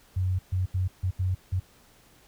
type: tone bursts at uneven times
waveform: sine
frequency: 92.5 Hz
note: F#2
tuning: in tune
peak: -23 dBFS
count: 6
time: 0.16-0.39 / 0.52-0.66 / 0.74-0.88 / 1.03-1.11 / 1.19-1.35 / 1.52-1.6 s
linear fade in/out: 10 ms
effects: pink hiss -58 dBFS RMS until 2.27 s